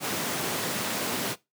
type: high-pass noise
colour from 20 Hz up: pink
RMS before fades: -30 dBFS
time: 0-1.36 s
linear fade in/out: 50 ms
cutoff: 160 Hz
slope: 12 dB/octave
effects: noise-tail reverb RT60 0.2 s tail -19 dB re dry + high-pass 100 Hz 12 dB/octave